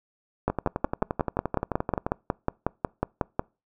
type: two click trains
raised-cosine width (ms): 1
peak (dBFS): -9 / -12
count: 17 / 19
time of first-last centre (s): 0.48-3.394 / 0.5-2.065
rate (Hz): 5.49 / 11.5
effects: noise-tail reverb RT60 0.3 s tail -26 dB re dry